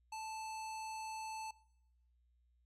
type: tone with low-pass filter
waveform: square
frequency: 878 Hz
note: A5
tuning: 4 cents flat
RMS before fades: -45 dBFS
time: 0.12-1.51 s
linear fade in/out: 5 ms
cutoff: 8300 Hz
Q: 1.4
effects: noise-tail reverb RT60 0.8 s tail -21 dB re dry + added 60 Hz sine -70 dBFS peak until 2.65 s